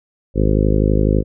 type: harmonic tone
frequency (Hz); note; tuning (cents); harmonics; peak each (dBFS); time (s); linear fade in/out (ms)
52; G#1; +3; 1 / 2 / 3 / 4 / 5 / 6 / 7 / 8 / 9 / 10; -16 / -19 / -21 / -22 / -23 / -24 / -24 / -25 / -26 / -26; 0.34-1.24; 50
effects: none